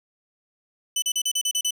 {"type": "tone bursts", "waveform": "20% pulse", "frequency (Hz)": 3000, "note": "F#7", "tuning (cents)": 23, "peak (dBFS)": -16, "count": 8, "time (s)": [0.96, 1.708], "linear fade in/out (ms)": 5, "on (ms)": 62, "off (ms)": 36, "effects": []}